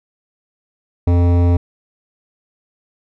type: tone with hard clipping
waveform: sine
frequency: 87.31 Hz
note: F2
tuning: in tune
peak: -12 dBFS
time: 1.07-1.57 s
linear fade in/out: 5 ms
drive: 15 dB
effects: none